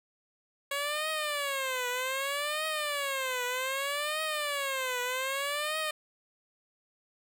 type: tone with vibrato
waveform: 10% pulse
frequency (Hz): 556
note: C#5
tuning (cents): +5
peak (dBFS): -22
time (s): 0.71-5.91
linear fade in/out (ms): 5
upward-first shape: triangle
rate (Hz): 0.64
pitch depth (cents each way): 220
effects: none